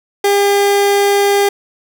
30% pulse tone, 402.7 Hz, G4, 47 cents sharp, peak -7 dBFS, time 0.24-1.49 s, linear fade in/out 5 ms, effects none

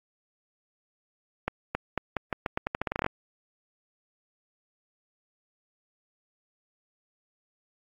accelerating click train, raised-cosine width 0.5 ms, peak -12 dBFS, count 17, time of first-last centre 1.48-3.064 s, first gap 270 ms, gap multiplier 0.84, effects AAC 64 kbps

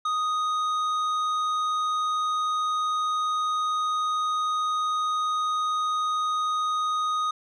triangle tone with tanh clipping, 1244.5 Hz, D#6, in tune, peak -25 dBFS, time 0.05-7.31 s, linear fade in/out 5 ms, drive 13 dB, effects none

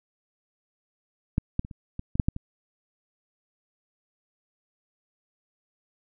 clicks, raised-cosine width 5 ms, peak -10 / -11 / -26 / -28 / -20 / -18 / -6 / -10 / -21 dBFS, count 9, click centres 1.381 / 1.594 / 1.649 / 1.712 / 1.994 / 2.155 / 2.198 / 2.285 / 2.364 s, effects none

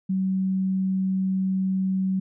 sine tone, 189.5 Hz, F#3, 42 cents sharp, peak -21 dBFS, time 0.09-2.2 s, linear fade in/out 10 ms, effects none

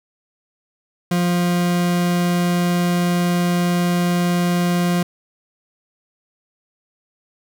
40% pulse tone, 175.6 Hz, F3, 10 cents sharp, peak -15 dBFS, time 1.11-5.03 s, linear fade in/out 5 ms, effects none

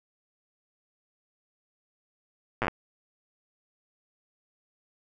slowing click train, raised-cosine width 0.5 ms, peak -12 dBFS, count 7, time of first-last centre 2.62-2.682 s, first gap 8 ms, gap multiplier 1.1, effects none

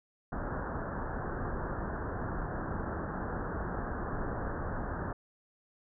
pink low-pass noise, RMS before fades -36 dBFS, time 0.32-5.13 s, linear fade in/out 5 ms, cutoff 1700 Hz, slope 96 dB/octave, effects none

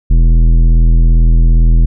triangle tone with tanh clipping, 41.2 Hz, E1, in tune, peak -6 dBFS, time 0.1-1.86 s, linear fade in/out 10 ms, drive 16 dB, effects none

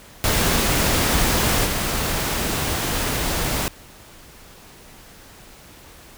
pink noise with level steps, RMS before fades -19 / -23 dBFS, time 0.24-3.68 s, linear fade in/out 0 ms, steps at 1.64 s, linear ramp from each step 20 ms, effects pink hiss -45 dBFS RMS until 6.17 s

